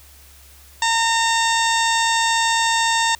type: harmonic tone with a mistuned harmonic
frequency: 914 Hz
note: A#5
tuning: 34 cents flat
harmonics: 1 / 2 / 3 / 4 / 5 / 6 / 7 / 8 / 9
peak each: -19 / -22 / -28 / -24 / -31 / -30 / -32 / -28 / -29 dBFS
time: 0.82-3.15 s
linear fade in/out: 2 ms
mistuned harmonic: 9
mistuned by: -40 cents
effects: added 69 Hz sine -47 dBFS peak until 3.19 s + white hiss -48 dBFS RMS until 3.19 s